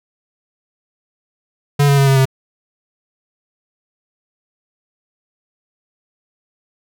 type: tone with pitch steps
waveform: square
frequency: 143.2 / 140.58 / 138 / 135.48 / 132.99 Hz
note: D3 / C#3 / C#3 / C#3 / C3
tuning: -43 / +25 / -7 / -39 / +29 cents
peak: -10 dBFS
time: 1.79-2.255 s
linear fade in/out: 10 ms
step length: 93 ms
effects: none